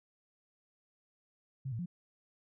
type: tone with pitch steps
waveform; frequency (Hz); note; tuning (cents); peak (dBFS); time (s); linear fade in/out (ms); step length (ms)
sine; 133.6 / 113.7 / 176.1; C3 / A#2 / F3; +36 / -43 / +15; -35; 1.65-1.86; 10; 70
effects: none